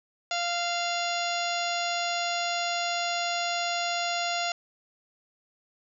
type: harmonic tone with a mistuned harmonic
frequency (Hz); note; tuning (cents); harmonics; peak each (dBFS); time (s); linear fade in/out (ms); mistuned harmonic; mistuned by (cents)
694; F5; -11; 1 / 2 / 3 / 4 / 5 / 6 / 7 / 8 / 10; -30 / -35 / -37 / -35 / -37 / -38 / -38 / -41 / -39; 0.31-4.52; 2; 10; -34
effects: none